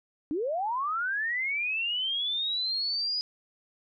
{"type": "linear sweep", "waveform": "sine", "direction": "up", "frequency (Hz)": [277.2, 4978], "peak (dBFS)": -27, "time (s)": [0.31, 3.21], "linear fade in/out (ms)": 0, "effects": []}